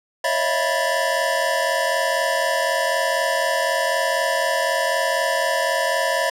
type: tone cluster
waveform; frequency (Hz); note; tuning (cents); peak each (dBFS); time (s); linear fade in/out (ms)
square; 551 / 632 / 676 / 981 / 1751; C#5 / D#5 / E5 / B5 / A6; -11 / +27 / +43 / -12 / -9; -26; 0.24-6.3; 5
effects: low-pass 11000 Hz 12 dB/octave